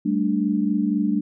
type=chord; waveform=sine; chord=G suspended second; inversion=none; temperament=equal; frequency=196 / 220 / 293.7 Hz; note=G3 / A3 / D4; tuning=0 / 0 / 0 cents; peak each=-23 dBFS; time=0.05-1.21 s; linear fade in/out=10 ms; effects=none